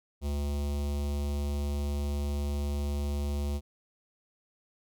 square tone with notch filter, 72 Hz, D2, 34 cents flat, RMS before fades -31 dBFS, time 0.21-3.61 s, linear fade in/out 50 ms, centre 1600 Hz, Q 0.71, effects none

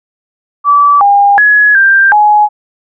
sine tone with pitch steps, 1154 / 807 / 1685 / 1582 / 839 Hz, D6 / G#5 / G#6 / G6 / G#5, -31 / -50 / +25 / +15 / +17 cents, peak -3 dBFS, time 0.64-2.49 s, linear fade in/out 50 ms, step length 370 ms, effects none

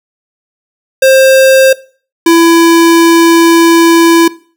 square tone pair in turn, 530 / 333.9 Hz, C5 / E4, +22 / +22 cents, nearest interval minor sixth, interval 800 cents, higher first, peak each -3 dBFS, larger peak neither, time 1.02-1.73 / 2.26-4.28 s, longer second, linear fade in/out 5 ms, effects noise-tail reverb RT60 0.4 s tail -19 dB re dry

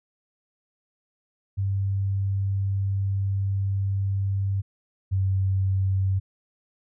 sine tone pair in turn, 98 / 95.87 Hz, G2 / G2, 0 / -38 cents, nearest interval unison, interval 38 cents, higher first, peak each -22 / -20 dBFS, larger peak second, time 1.57-4.62 / 5.11-6.2 s, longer first, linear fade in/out 20 ms, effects none

